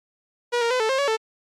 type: tone with pitch steps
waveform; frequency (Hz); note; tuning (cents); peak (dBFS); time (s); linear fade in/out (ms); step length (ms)
sawtooth; 481.5 / 466.3 / 506 / 440.1 / 532 / 564 / 442.2; B4 / A#4 / B4 / A4 / C5 / C#5 / A4; -44 / +1 / +42 / 0 / +29 / +30 / +9; -16; 0.52-1.171; 20; 93
effects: low-pass 6000 Hz 12 dB/octave + Opus 48 kbps